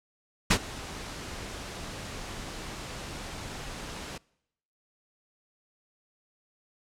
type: noise with ADSR envelope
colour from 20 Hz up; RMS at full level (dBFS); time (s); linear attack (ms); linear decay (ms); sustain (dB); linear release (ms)
pink; -18; 0.5-4.18; 11; 66; -21; 6
effects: noise-tail reverb RT60 0.8 s tail -25 dB re dry + low-pass 8000 Hz 12 dB/octave